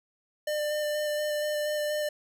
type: tone with vibrato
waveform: square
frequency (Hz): 599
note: D5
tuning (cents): +34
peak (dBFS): -28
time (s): 0.47-2.09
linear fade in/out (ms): 5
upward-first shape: square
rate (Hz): 4.2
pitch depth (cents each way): 10
effects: none